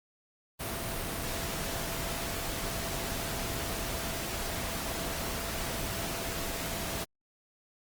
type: tone in noise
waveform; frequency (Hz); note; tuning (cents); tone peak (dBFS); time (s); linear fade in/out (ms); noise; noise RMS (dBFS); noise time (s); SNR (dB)
sine; 670; E5; +28; -44; 0.59-7.05; 20; pink; -35; 0.59-7.05; -12
effects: Opus 32 kbps